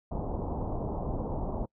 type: low-pass noise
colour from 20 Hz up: pink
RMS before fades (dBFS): -33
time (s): 0.11-1.66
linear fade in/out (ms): 10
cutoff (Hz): 960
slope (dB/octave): 48
effects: noise-tail reverb RT60 0.1 s tail -26 dB re dry